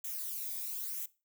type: noise with flanger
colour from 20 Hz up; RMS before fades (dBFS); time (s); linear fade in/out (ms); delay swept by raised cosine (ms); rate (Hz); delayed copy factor
violet; -39; 0.04-1.06; 5; 0.21 to 0.71; 1; -0.6
effects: noise-tail reverb RT60 0.3 s tail -20 dB re dry